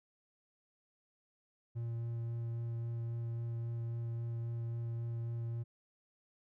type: tone with vibrato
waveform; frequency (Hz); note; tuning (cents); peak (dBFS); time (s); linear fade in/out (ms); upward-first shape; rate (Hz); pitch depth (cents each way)
triangle; 116.54; A#2; 0; -34; 1.75-5.64; 20; sine; 3.7; 9
effects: none

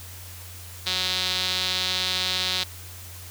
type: tone with band-pass filter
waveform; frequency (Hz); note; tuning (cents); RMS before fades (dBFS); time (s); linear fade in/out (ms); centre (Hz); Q
sawtooth; 184.6; F#3; -4; -26; 0.86-2.64; 10; 3900; 3.6
effects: added 89 Hz sine -41 dBFS peak until 3.3 s + white hiss -43 dBFS RMS until 3.3 s

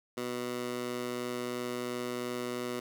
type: tone with high-pass filter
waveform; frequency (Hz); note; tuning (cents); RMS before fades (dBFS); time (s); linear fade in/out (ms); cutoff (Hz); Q
15% pulse; 122.9; B2; -8; -36; 0.17-2.8; 5; 280; 0.91
effects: none

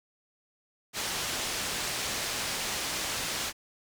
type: low-pass noise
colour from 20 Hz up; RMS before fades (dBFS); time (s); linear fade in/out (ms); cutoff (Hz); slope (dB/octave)
white; -33; 0.93-3.53; 50; 6700; 12
effects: none

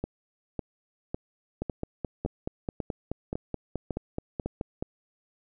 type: two click trains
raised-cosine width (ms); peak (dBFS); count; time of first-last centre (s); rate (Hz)
2; -17 / -17; 16 / 9; 1.62-4.825 / 0.04-4.46; 4.68 / 1.81
effects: none

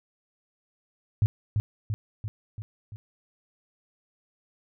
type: tone with echo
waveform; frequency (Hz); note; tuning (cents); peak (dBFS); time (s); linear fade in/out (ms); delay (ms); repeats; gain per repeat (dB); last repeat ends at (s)
sine; 105.8; G#2; +33; -17; 1.22-1.26; 0; 340; 5; -4; 2.96
effects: none

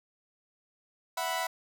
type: chord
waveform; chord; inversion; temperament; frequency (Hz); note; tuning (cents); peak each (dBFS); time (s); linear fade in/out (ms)
sawtooth; E suspended second; none; equal; 659.3 / 740 / 987.8; E5 / F#5 / B5; 0 / 0 / 0; -32 / -31 / -30; 1.17-1.47; 5
effects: none

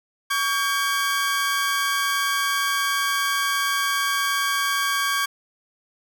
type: tone pair together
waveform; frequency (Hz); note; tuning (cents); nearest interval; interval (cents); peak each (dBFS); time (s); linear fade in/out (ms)
sawtooth; 1129.3 / 1600; C#6 / G6; +32 / +35; tritone; 603; -20; 0.3-5.26; 10
effects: none

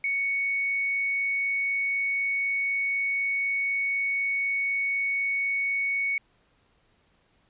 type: tone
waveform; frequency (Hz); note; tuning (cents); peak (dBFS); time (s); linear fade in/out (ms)
sine; 2224; C#7; +5; -24; 0.04-6.18; 2
effects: pink hiss -66 dBFS RMS until 7.49 s + resampled to 8000 Hz

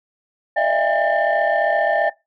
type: tone cluster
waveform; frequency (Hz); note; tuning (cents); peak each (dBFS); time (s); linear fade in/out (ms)
sine; 596 / 644 / 679 / 805 / 1790; D5 / E5 / F5 / G5 / A6; +25 / -41 / -49 / +46 / +29; -21; 0.56-2.1; 10
effects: noise-tail reverb RT60 0.2 s tail -19 dB re dry + tanh soft clip ceiling -9 dBFS

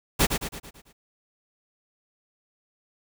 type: noise with echo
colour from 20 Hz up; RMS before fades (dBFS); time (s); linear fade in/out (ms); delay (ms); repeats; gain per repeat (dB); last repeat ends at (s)
pink; -19; 0.19-0.27; 20; 110; 6; -6; 0.93
effects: none

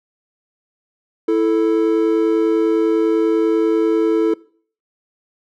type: tone pair together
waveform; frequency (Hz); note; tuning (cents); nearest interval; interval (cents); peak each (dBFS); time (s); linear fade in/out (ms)
triangle; 329.6 / 439.7; E4 / A4; 0 / -1; perfect fourth; 499; -14; 1.28-4.34; 5
effects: noise-tail reverb RT60 0.5 s tail -22 dB re dry

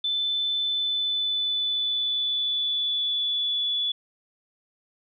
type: tone with pitch glide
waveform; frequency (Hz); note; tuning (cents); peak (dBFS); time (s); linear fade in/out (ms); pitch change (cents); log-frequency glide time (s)
sine; 3520 to 3432; A7 to A7; 0 to -44; -23; 0.04-3.92; 5; -44; 0.58-3.66
effects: none

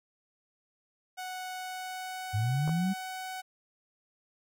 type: tone with pitch glide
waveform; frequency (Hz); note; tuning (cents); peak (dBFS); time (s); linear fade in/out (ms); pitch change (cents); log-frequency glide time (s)
sawtooth; 740 to 748.6; F#5 to F#5; 0 to +20; -33; 1.17-3.42; 20; +20; 1.53-2.7
type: linear sweep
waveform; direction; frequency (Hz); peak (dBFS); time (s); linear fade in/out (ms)
sine; up; 98.4 to 198.2; -26; 2.33-2.94; 20
type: clicks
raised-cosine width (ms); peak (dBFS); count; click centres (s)
1; -25; 2; 2.677 / 2.693
effects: none

